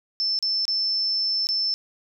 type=tone with dropouts; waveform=sine; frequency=5300 Hz; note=E8; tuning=9 cents sharp; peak=-21 dBFS; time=0.2-1.74 s; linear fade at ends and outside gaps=0 ms; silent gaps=0.389-0.426 / 0.653-0.68 / 1.47-1.489 s; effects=none